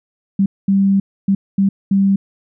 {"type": "tone bursts at uneven times", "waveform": "sine", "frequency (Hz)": 196, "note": "G3", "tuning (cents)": 0, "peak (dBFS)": -10, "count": 5, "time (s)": [[0.39, 0.46], [0.68, 1], [1.28, 1.35], [1.58, 1.69], [1.91, 2.16]], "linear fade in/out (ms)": 5, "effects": []}